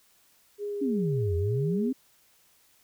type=tone with vibrato; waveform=sine; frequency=409 Hz; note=G#4; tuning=26 cents flat; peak=-30 dBFS; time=0.58-1.93 s; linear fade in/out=50 ms; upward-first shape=sine; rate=3.4 Hz; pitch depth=11 cents each way
type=exponential two-way sweep; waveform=sine; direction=down then up; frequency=292.6 to 82.9 to 272.1 Hz; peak=-25 dBFS; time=0.81-1.93 s; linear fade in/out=10 ms; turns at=1.36 s
effects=white hiss -63 dBFS RMS until 2.83 s